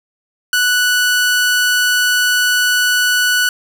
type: tone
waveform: sawtooth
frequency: 1480 Hz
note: F#6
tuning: in tune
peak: -8 dBFS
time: 0.53-3.49 s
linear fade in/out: 2 ms
effects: none